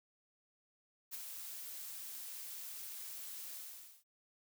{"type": "noise with ADSR envelope", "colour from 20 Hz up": "blue", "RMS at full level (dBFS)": -41, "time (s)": [1.11, 4.04], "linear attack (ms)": 36, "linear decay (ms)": 11, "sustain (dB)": -6, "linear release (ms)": 490, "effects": []}